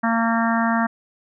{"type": "harmonic tone", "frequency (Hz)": 228.9, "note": "A#3", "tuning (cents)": -31, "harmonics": [1, 3, 4, 5, 6, 7, 8], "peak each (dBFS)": [-20, -25, -26, -27, -28, -28, -29], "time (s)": [0.03, 0.87], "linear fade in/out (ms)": 10, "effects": []}